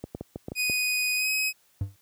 clicks, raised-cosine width 2 ms, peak -20 dBFS, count 7, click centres 0.04 / 0.149 / 0.21 / 0.359 / 0.484 / 0.519 / 0.698 s
sawtooth tone with pitch glide, 2489 to 2537 Hz, D#7 to D#7, 0 to +33 cents, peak -21 dBFS, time 0.55-1.53 s, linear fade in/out 50 ms, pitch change +33 cents, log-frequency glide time 1.16-1.29 s
triangle tone with exponential decay, 98.2 Hz, G2, 4 cents sharp, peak -19 dBFS, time 1.81-1.96 s, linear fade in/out 0 ms, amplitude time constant 32 ms
effects white hiss -64 dBFS RMS until 2.01 s + high-pass 60 Hz 12 dB/octave

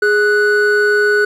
triangle tone pair together, 415.3 / 1481.5 Hz, G#4 / F#6, 0 / +2 cents, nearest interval octave + minor seventh, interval 2202 cents, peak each -11 dBFS, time 0.02-1.25 s, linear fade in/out 5 ms, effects none

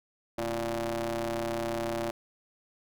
sawtooth ring-modulated tone, 120 Hz, B2, 49 cents flat, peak -23 dBFS, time 0.38-2.11 s, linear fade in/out 5 ms, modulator 463 Hz, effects none

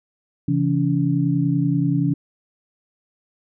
sine tone cluster, 137 / 167.5 / 283.8 Hz, C#3 / E3 / C#4, -20 / +28 / +41 cents, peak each -21 dBFS, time 0.48-2.14 s, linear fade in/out 5 ms, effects none

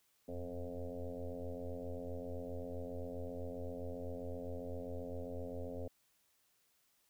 sine tone with frequency modulation, 260.5 Hz, C4, 7 cents flat, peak -40 dBFS, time 0.28-5.88 s, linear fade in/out 5 ms, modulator 87.6 Hz, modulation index 4, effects white hiss -75 dBFS RMS until 7.09 s

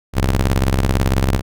sawtooth ring-modulated tone, 66.1 Hz, C2, 18 cents sharp, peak -7 dBFS, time 0.13-1.42 s, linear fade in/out 50 ms, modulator 24 Hz, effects none

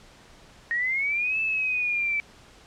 sine linear two-way sweep, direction up then down, 1855 to 2637 to 2311 Hz, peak -23 dBFS, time 0.71-2.2 s, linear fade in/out 0 ms, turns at 1.4 s, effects pink hiss -52 dBFS RMS until 2.66 s + low-pass 7000 Hz 12 dB/octave

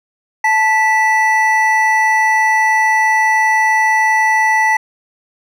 triangle tone pair together, 877 / 1964.9 Hz, A5 / B6, -6 / -9 cents, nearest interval octave + major second, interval 1397 cents, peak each -11 dBFS, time 0.44-4.77 s, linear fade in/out 5 ms, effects none

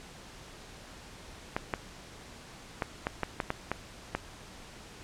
clicks, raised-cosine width 0.5 ms, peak -14 dBFS, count 9, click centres 1.565 / 1.738 / 2.822 / 3.069 / 3.233 / 3.402 / 3.504 / 3.716 / 4.15 s, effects pink hiss -49 dBFS RMS until 5.03 s + low-pass 8000 Hz 12 dB/octave

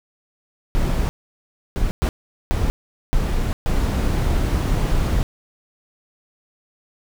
brown noise bursts at uneven times, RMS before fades -19 dBFS, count 6, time 0.75-1.09 / 1.76-1.91 / 2.02-2.09 / 2.51-2.7 / 3.13-3.53 / 3.66-5.23 s, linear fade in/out 0 ms, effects none

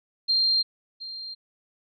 sine tone with echo, 4186 Hz, C8, in tune, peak -19 dBFS, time 0.28-0.63 s, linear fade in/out 20 ms, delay 720 ms, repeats 1, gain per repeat -15 dB, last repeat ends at 1.35 s, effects none

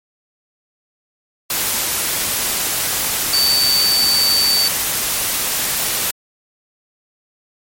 sine tone in noise, 4567 Hz, D8, 49 cents flat, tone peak -13 dBFS, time 3.33-4.68 s, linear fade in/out 5 ms, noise white, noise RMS -19 dBFS, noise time 1.5-6.11 s, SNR +3 dB, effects MP3 64 kbps

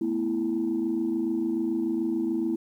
sine chord, A suspended second, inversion none, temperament equal, 220 / 246.9 / 329.6 Hz, A3 / B3 / E4, 0 / 0 / 0 cents, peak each -31 / -30 / -25 dBFS, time 0.01-2.56 s, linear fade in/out 5 ms, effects tanh soft clip ceiling -18 dBFS + 10-bit

